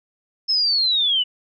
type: linear sweep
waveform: sine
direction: down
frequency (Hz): 5274 to 2907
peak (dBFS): -16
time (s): 0.48-1.24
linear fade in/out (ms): 20
effects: none